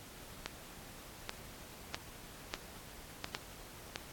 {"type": "clicks", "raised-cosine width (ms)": 0.2, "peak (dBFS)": -18, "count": 7, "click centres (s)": [0.46, 1.294, 1.945, 2.539, 3.244, 3.349, 3.959], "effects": ["pink hiss -52 dBFS RMS until 4.12 s", "AAC 64 kbps"]}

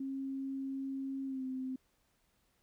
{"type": "tone with pitch glide", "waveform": "sine", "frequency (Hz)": [269.7, 259.9], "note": ["C#4", "C4"], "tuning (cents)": [-47, -11], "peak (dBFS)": -36, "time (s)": [0, 1.76], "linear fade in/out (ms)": 5, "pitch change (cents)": -64, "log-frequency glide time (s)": [1.26, 1.44], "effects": ["pink hiss -75 dBFS RMS until 2.62 s"]}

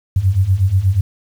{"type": "beating tone pair", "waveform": "sine", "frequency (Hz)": [90.4, 98.7], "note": ["F#2", "G2"], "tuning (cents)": [-40, 12], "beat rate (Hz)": 8.3, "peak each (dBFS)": [-16, -13], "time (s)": [0.16, 1.01], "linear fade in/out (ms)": 5, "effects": ["7-bit"]}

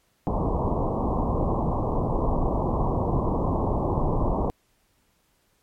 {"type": "low-pass noise", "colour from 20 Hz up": "pink", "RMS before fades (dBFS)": -24, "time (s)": [0.27, 4.5], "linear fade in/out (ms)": 0, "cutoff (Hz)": 1100, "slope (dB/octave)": 96, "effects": ["pink hiss -67 dBFS RMS until 5.62 s", "MP3 64 kbps"]}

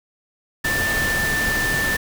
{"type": "tone in noise", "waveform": "sine", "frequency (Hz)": 1775, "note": "A6", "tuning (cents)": 15, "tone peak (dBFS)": -20, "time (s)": [0.64, 1.97], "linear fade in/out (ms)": 10, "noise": "pink", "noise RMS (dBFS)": -25, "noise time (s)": [0.64, 1.97], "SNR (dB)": 2, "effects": []}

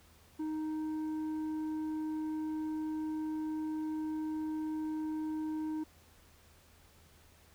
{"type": "tone with tanh clipping", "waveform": "sine", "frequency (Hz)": 311.1, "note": "D#4", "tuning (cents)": 0, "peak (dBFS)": -35, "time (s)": [0.39, 5.84], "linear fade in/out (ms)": 10, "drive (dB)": 6, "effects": ["added 80 Hz sine -64 dBFS peak until 7.54 s", "pink hiss -63 dBFS RMS until 7.54 s"]}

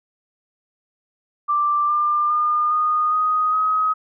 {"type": "tone with pitch steps", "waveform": "sine", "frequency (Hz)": [1178, 1195.1, 1212.5, 1230.2, 1248, 1266.2], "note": ["D6", "D6", "D#6", "D#6", "D#6", "D#6"], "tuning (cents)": [5, 30, -45, -20, 5, 30], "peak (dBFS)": -16, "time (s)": [1.48, 3.94], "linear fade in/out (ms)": 20, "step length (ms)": 410, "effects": []}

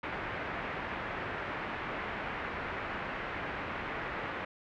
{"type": "low-pass noise", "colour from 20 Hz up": "white", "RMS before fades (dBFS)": -38, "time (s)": [0.03, 4.45], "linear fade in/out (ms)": 5, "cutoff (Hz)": 2100, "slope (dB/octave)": 24, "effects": []}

